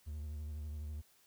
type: tone with vibrato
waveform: triangle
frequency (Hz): 75.4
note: D2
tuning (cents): +46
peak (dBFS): -38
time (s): 0.06-1.02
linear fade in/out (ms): 20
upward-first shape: sine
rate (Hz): 12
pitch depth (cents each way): 52
effects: white hiss -68 dBFS RMS until 1.26 s